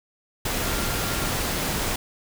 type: tone in noise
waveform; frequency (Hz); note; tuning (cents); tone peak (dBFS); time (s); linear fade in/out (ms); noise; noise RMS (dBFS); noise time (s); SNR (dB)
sine; 1391; F6; -7; -37; 0.62-1.3; 5; pink; -26; 0.45-1.96; -14
effects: none